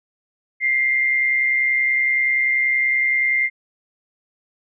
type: tone pair together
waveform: sine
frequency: 1975.5 / 2106 Hz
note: B6 / C7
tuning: 0 / +11 cents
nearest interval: minor second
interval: 111 cents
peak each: -26 / -16 dBFS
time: 0.6-3.5 s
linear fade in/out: 50 ms
effects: none